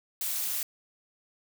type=noise with amplitude modulation; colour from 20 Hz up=blue; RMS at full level=-28 dBFS; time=0.21-0.63 s; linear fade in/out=2 ms; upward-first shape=sine; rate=266 Hz; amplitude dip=75%; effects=none